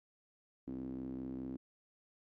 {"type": "tone with band-pass filter", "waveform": "sawtooth", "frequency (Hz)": 64.9, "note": "C2", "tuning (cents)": -13, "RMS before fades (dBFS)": -43, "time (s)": [0.67, 1.57], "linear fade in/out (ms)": 10, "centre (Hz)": 280, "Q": 6.5, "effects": []}